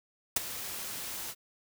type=noise with ADSR envelope; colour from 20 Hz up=white; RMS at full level=-23 dBFS; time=0.36-1.35 s; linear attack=6 ms; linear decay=16 ms; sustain=-16 dB; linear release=52 ms; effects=none